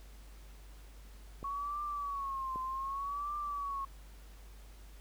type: clicks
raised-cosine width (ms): 2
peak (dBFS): -32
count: 2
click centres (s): 1.429 / 2.559
type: tone with vibrato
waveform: sine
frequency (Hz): 1108.7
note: C#6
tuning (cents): 0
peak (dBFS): -35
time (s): 1.44-3.85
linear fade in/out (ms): 5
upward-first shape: triangle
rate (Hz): 0.65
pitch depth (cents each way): 120
effects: added 50 Hz sine -50 dBFS peak until 5 s + pink hiss -61 dBFS RMS until 5 s